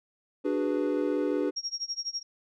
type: chord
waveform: triangle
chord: G# half-diminished seventh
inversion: second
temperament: equal with one note detuned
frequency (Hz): 294.7 / 370 / 415.3 / 493.9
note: D4 / F#4 / G#4 / B4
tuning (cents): +6 / 0 / 0 / 0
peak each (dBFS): -27 / -30 / -30 / -30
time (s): 0.44-1.51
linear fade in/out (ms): 20
type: tone with tremolo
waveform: sine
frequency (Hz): 5588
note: F8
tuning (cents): 0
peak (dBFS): -28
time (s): 1.56-2.23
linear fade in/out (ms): 10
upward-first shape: sine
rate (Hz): 12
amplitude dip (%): 95
effects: none